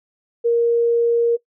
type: tone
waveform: sine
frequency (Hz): 468.7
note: A#4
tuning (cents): +9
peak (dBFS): -13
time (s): 0.44-1.37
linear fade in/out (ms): 20
effects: noise-tail reverb RT60 0.1 s tail -20 dB re dry